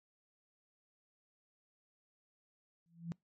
sine tone with exponential growth, 168.3 Hz, E3, 36 cents sharp, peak -34 dBFS, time 2.86-3.12 s, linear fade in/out 0 ms, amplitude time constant 55 ms, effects noise-tail reverb RT60 0.2 s tail -26 dB re dry + MP3 32 kbps

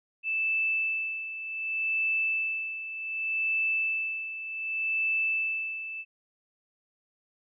sine tone with tremolo, 2637 Hz, E7, in tune, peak -24 dBFS, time 0.23-6.05 s, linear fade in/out 50 ms, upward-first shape sine, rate 0.66 Hz, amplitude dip 70%, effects none

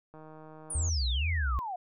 click train, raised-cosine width 1 ms, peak -36 dBFS, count 118, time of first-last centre 0.14-0.89 s, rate 156 Hz
sine exponential sweep, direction down, 10000 to 695 Hz, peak -33 dBFS, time 0.7-1.76 s, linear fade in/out 5 ms
sine tone with vibrato, 72 Hz, D2, 34 cents flat, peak -27 dBFS, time 0.75-1.59 s, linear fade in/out 0 ms, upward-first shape sine, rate 2.2 Hz, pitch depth 250 cents each way
effects none

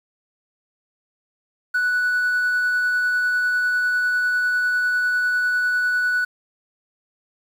triangle tone with tremolo, 1480 Hz, F#6, in tune, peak -14 dBFS, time 1.74-6.25 s, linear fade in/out 10 ms, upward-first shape triangle, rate 10 Hz, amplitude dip 25%, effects tanh soft clip ceiling -12 dBFS + 8-bit

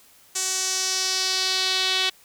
sawtooth tone with band-pass filter sweep, 375.9 Hz, F#4, 27 cents sharp, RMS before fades -24 dBFS, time 0.35-2.1 s, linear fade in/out 10 ms, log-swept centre 7100 to 3500 Hz, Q 2.7, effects white hiss -54 dBFS RMS until 2.24 s

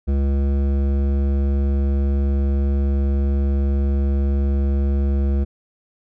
sine tone with hard clipping, 69.3 Hz, C#2, in tune, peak -18 dBFS, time 0.07-5.45 s, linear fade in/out 20 ms, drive 13 dB, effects none

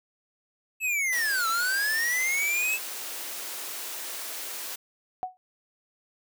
square linear two-way sweep, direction down then up, 2637 to 1305 to 2637 Hz, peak -25 dBFS, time 0.8-2.79 s, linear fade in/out 50 ms, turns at 1.48 s
white high-pass noise, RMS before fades -36 dBFS, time 1.12-4.76 s, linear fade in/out 10 ms, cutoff 300 Hz, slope 24 dB/octave
sine tone with exponential decay, 740 Hz, F#5, in tune, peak -24 dBFS, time 5.23-5.37 s, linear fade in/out 0 ms, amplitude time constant 29 ms
effects none

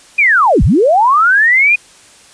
sine linear two-way sweep, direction down then up, 2489 to 34.65 to 2489 Hz, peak -6 dBFS, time 0.18-1.76 s, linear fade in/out 10 ms, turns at 0.63 s, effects white hiss -42 dBFS RMS until 2.33 s + resampled to 22050 Hz

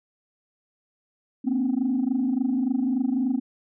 sine tone cluster, 232.7 / 259.4 / 283 Hz, A#3 / C4 / C#4, -3 / -15 / +36 cents, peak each -26 / -22 / -28 dBFS, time 1.44-3.4 s, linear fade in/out 20 ms, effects tanh soft clip ceiling -16 dBFS

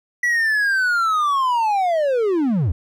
triangle linear sweep, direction down, 1959 to 69.3 Hz, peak -14 dBFS, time 0.23-2.72 s, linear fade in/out 5 ms, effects none

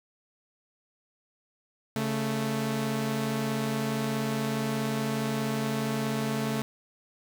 sawtooth tone pair together, 138.43 / 220 Hz, C#3 / A3, -2 / 0 cents, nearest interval minor sixth, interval 802 cents, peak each -28 / -25 dBFS, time 1.96-6.62 s, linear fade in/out 0 ms, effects 8-bit

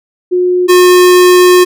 sine / square tone pair in turn, 360.8 / 360.8 Hz, F#4 / F#4, -44 / -44 cents, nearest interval unison, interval 0 cents, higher neither, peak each -7 / -3 dBFS, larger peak second, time 0.31-0.68 / 0.68-1.65 s, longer second, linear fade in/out 20 ms, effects none

